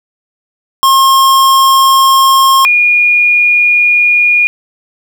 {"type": "tone pair in turn", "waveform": ["square", "sine"], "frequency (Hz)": [1073, 2435], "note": ["C6", "D#7"], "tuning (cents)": [43, -38], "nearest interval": "octave + major second", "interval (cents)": 1419, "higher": "second", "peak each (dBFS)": [-5, -5], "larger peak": "neither", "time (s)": [[0.83, 2.65], [2.65, 4.47]], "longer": "neither", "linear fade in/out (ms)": 0, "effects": ["7-bit"]}